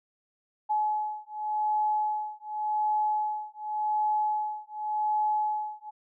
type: beating tone pair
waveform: sine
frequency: 850 / 850.88 Hz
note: G#5 / G#5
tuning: +40 / +42 cents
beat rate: 0.88 Hz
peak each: -29 dBFS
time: 0.69-5.91 s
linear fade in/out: 20 ms
effects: none